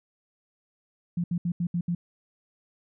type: tone bursts at uneven times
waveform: sine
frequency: 173.2 Hz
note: F3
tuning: 14 cents flat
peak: -24 dBFS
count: 6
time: 1.17-1.24 / 1.31-1.38 / 1.45-1.52 / 1.6-1.67 / 1.74-1.81 / 1.88-1.95 s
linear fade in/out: 5 ms
effects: none